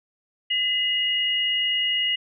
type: tone pair together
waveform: sine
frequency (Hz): 2021 / 2870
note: B6 / F7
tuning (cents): +39 / +47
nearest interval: tritone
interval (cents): 608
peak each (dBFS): -28 / -21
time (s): 0.5-2.16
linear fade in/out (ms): 10
effects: none